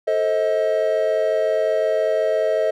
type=chord; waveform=triangle; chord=A diminished; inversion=none; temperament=just; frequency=440 / 528 / 633.6 Hz; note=A4 / C5 / Eb5; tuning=0 / +16 / +31 cents; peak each=-21 / -22 / -17 dBFS; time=0.07-2.71 s; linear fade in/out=10 ms; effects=none